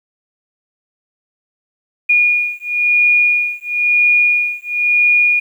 sine beating tone pair, 2438 / 2438.99 Hz, D#7 / D#7, -36 / -35 cents, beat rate 0.99 Hz, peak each -14 dBFS, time 2.09-5.4 s, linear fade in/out 10 ms, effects 8-bit

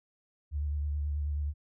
sine tone with vibrato, 73.3 Hz, D2, 3 cents flat, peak -29 dBFS, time 0.51-1.54 s, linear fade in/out 50 ms, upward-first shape triangle, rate 9.3 Hz, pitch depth 41 cents each way, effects none

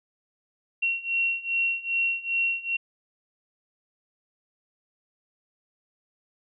sine beating tone pair, 2733 / 2735.5 Hz, F7 / F7, -38 / -37 cents, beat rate 2.5 Hz, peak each -28 / -26 dBFS, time 0.82-2.77 s, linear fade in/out 10 ms, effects none

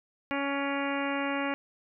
harmonic tone with a mistuned harmonic, 279.5 Hz, C#4, 14 cents sharp, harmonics 1 / 2 / 3 / 4 / 5 / 6 / 7 / 8 / 9 / 10, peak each -32 / -35 / -37 / -38 / -39 / -40 / -40 / -41 / -42 / -42 dBFS, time 0.31-1.54 s, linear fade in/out 0 ms, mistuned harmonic 9, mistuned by -56 cents, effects none

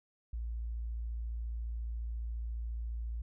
sine tone, 57.2 Hz, A#1, 32 cents flat, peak -35 dBFS, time 0.33-3.22 s, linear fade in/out 5 ms, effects none

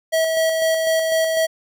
square tone with tremolo, 646 Hz, E5, 35 cents flat, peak -16 dBFS, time 0.12-1.47 s, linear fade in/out 20 ms, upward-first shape square, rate 4 Hz, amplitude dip 30%, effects none

